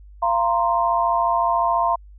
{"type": "chord", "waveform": "sine", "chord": "F suspended fourth", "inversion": "none", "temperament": "equal with one note detuned", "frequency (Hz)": [687.6, 932.3, 1046.5], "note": ["F5", "Bb5", "C6"], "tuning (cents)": [-27, 0, 0], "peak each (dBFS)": -21, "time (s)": [0.22, 1.96], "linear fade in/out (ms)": 10, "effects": ["added 50 Hz sine -41 dBFS peak until 2.18 s"]}